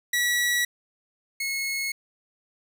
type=tone pair in turn; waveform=sawtooth; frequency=1937 / 2178 Hz; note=B6 / C#7; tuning=-34 / -31 cents; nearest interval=major second; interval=203 cents; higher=second; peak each=-18 / -23 dBFS; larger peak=first; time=0.13-0.65 / 1.4-1.92 s; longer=neither; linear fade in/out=5 ms; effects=none